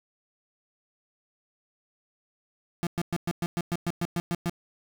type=tone bursts; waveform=35% pulse; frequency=172.2 Hz; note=F3; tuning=24 cents flat; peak=-24 dBFS; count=12; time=2.83-4.496 s; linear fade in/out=0 ms; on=38 ms; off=110 ms; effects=none